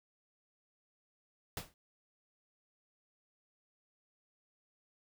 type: noise with exponential decay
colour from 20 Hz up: pink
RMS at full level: -37 dBFS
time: 1.57-1.74 s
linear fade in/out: 1 ms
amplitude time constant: 36 ms
effects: none